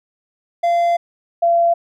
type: tone pair in turn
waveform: triangle / sine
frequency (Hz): 688 / 682.5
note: F5 / F5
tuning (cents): -26 / -40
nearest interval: unison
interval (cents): 14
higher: first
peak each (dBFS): -11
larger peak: neither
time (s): 0.63-0.97 / 1.42-1.74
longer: first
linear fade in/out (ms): 10
effects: none